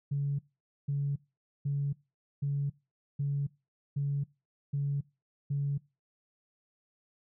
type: tone bursts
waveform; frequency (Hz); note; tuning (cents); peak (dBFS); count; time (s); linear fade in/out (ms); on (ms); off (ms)
sine; 141.5; C#3; +36; -27; 8; 0.11-5.78; 10; 280; 490
effects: noise-tail reverb RT60 0.3 s tail -24 dB re dry + tanh soft clip ceiling -23 dBFS